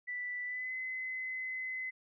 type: tone with pitch glide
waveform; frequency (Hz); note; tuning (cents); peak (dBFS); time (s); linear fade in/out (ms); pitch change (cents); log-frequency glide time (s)
sine; 1975.5 to 2036; B6 to C7; 0 to -48; -36; 0.07-1.91; 20; +52; 0.45-0.73
effects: none